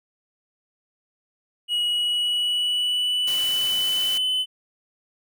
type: tone with pitch glide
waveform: triangle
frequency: 2908 to 3024 Hz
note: F#7 to F#7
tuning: -31 to +37 cents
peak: -19 dBFS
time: 1.68-4.46 s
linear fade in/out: 50 ms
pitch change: +68 cents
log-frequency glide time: 1.85-4.27 s
type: noise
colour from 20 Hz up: white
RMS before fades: -34 dBFS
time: 3.27-4.18 s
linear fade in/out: 5 ms
effects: none